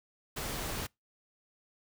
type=noise; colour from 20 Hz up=pink; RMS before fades=-37 dBFS; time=0.36-0.87 s; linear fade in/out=10 ms; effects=noise-tail reverb RT60 0.2 s tail -26 dB re dry